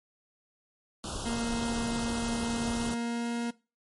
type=band-stop noise; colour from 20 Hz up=pink; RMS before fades=-36 dBFS; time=1.04-2.94 s; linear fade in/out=0 ms; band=1500 to 2700 Hz; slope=96 dB/octave
type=tone with pitch glide; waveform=40% pulse; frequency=233.1 to 235.7 Hz; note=A#3 to A#3; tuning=0 to +19 cents; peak=-29 dBFS; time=1.25-3.51 s; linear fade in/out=10 ms; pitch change=+19 cents; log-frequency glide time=2.52-3.36 s
effects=noise-tail reverb RT60 0.3 s tail -21 dB re dry + MP3 48 kbps